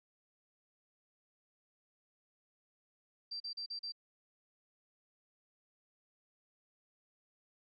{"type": "tone bursts", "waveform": "sine", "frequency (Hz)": 4699, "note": "D8", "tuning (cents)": 0, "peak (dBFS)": -39, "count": 5, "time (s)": [3.31, 3.922], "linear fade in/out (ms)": 10, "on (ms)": 92, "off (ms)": 38, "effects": []}